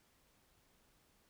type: silence
effects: pink hiss -72 dBFS RMS until 1.29 s